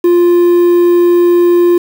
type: tone with quantisation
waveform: triangle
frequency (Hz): 349.2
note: F4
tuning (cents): 0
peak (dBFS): -3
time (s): 0.04-1.78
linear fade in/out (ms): 5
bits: 5
effects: none